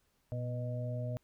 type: harmonic tone with a mistuned harmonic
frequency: 123.47 Hz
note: B2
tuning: in tune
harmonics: 1 / 2 / 4 / 5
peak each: -35 / -46 / -48 / -42 dBFS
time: 0.32-1.17 s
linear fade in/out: 0 ms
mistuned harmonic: 1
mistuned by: -39 cents
effects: pink hiss -75 dBFS RMS until 1.23 s